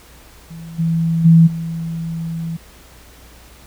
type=tone with level steps; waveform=sine; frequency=164.81 Hz; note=E3; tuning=in tune; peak=-30 / -14 / -5 / -21 dBFS; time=0.5-2.57 s; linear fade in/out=10 ms; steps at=0.78 / 1.24 / 1.46 s; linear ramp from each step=20 ms; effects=added 60 Hz sine -45 dBFS peak until 3.66 s + pink hiss -45 dBFS RMS until 3.66 s